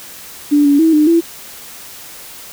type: tone with pitch steps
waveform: sine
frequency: 291.9 / 285 / 322.9 / 302.4 / 334.5 Hz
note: D4 / C#4 / E4 / D#4 / E4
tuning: -10 / +48 / -36 / -49 / +25 cents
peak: -7 dBFS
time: 0.51-1.21 s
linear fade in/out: 20 ms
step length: 140 ms
effects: white hiss -34 dBFS RMS until 2.52 s